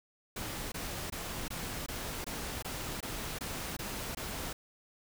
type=noise bursts; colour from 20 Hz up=pink; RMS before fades=-39 dBFS; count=11; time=0.36-4.53 s; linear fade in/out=5 ms; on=360 ms; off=21 ms; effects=none